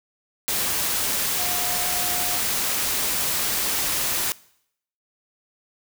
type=tone in noise; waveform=sine; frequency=717 Hz; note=F5; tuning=45 cents sharp; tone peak=-34 dBFS; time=1.39-2.38 s; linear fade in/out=0 ms; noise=white; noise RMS=-24 dBFS; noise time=0.48-4.32 s; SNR=-13 dB; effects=noise-tail reverb RT60 0.7 s tail -21 dB re dry